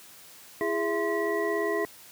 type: tone cluster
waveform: sine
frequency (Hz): 335.6 / 412.9 / 666 / 1040 / 1934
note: E4 / G#4 / E5 / C6 / B6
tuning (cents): +31 / -10 / +18 / -11 / -37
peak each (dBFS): -32 / -28 / -33 / -35 / -33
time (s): 0.61-1.85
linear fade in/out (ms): 0
effects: white hiss -50 dBFS RMS until 2.11 s + high-pass 80 Hz 12 dB/octave